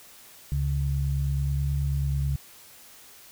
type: tone pair together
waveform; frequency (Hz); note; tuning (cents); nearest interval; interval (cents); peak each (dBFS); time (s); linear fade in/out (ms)
sine; 69.3 / 138.6; C#2 / C#3; 0 / 0; octave; 1200; -26; 0.52-2.36; 0
effects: white hiss -50 dBFS RMS until 3.31 s